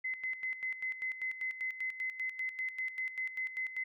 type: tone with tremolo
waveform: sine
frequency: 2045 Hz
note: C7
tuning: 40 cents flat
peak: -33 dBFS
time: 0.04-3.84 s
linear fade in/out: 10 ms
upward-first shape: square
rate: 5.1 Hz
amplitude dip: 70%
effects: none